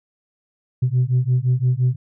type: beating tone pair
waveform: sine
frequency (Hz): 123.47 / 129.27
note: B2 / C3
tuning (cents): 0 / -21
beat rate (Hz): 5.8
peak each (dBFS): -17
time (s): 0.82-1.96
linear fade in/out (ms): 10
effects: tanh soft clip ceiling -11 dBFS